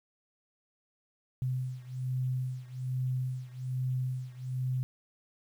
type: beating tone pair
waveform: sine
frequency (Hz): 127.8 / 129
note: C3 / C3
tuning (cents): -40 / -24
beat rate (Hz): 1.2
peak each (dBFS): -33 / -35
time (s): 1.42-4.83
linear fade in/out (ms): 0
effects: 10-bit